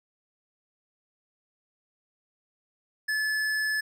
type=tone with hard clipping; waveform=sine; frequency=1727 Hz; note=A6; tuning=33 cents flat; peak=-27 dBFS; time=3.08-3.81 s; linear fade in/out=10 ms; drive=12 dB; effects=none